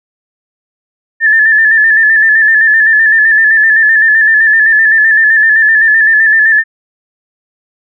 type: tone with vibrato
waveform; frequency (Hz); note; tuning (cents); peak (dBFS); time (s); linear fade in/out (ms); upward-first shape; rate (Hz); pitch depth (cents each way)
sine; 1757; A6; -3; -4; 1.2-6.64; 50; square; 7.8; 40
effects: none